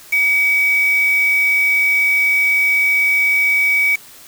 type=tone with quantisation; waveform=sine; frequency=2272 Hz; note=C#7; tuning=42 cents sharp; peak=-12 dBFS; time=0.12-3.96 s; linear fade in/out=10 ms; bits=4; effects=white hiss -41 dBFS RMS until 4.27 s